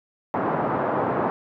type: band-pass noise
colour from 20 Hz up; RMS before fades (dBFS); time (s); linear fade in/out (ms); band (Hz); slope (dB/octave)
white; -24; 0.34-1.3; 0; 120 to 1100; 24
effects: none